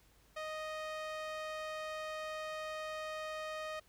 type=tone with band-pass filter; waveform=sawtooth; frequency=622.3 Hz; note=D#5; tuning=in tune; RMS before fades=-42 dBFS; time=0.36-3.8 s; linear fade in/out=10 ms; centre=1500 Hz; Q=0.52; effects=added 50 Hz sine -68 dBFS peak until 3.88 s + pink hiss -68 dBFS RMS until 3.88 s